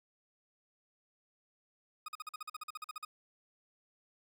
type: tone bursts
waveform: 40% pulse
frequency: 1245 Hz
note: D#6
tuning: 1 cent sharp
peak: -39 dBFS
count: 15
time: 2.06-3.05 s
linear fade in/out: 5 ms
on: 24 ms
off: 45 ms
effects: none